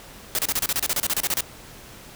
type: noise bursts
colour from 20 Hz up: white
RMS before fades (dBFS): -23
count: 16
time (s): 0.35-1.407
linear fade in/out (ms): 0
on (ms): 37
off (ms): 31
effects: pink hiss -44 dBFS RMS until 2.15 s